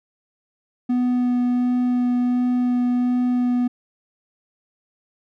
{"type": "tone with vibrato", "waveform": "triangle", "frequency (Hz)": 246.9, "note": "B3", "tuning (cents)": 0, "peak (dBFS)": -15, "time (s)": [0.89, 3.68], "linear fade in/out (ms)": 10, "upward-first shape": "sine", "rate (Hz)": 1.4, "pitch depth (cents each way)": 8, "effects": []}